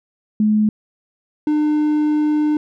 sine / triangle tone pair in turn, 213.2 / 301.5 Hz, G#3 / D4, +46 / +46 cents, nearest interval tritone, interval 600 cents, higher second, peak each -12 dBFS, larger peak neither, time 0.4-0.69 / 1.47-2.57 s, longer second, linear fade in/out 2 ms, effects none

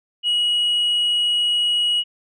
sine tone, 2907 Hz, F#7, 31 cents flat, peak -14 dBFS, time 0.23-2.04 s, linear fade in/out 50 ms, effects tanh soft clip ceiling -15 dBFS

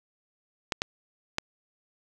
clicks, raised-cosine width 0.2 ms, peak -9 dBFS, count 3, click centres 0.722 / 0.819 / 1.384 s, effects none

